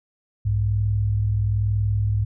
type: tone pair together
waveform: sine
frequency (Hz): 62.83 / 103.9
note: B1 / G#2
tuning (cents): +30 / +1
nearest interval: major sixth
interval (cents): 871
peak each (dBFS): -26 / -19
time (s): 0.45-2.25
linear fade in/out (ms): 10
effects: none